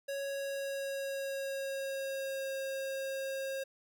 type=tone with pitch glide; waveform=square; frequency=554.4 to 538.6 Hz; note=C#5 to C#5; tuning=0 to -50 cents; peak=-36 dBFS; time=0.08-3.64 s; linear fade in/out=10 ms; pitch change=-50 cents; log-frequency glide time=0.22-2.53 s; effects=none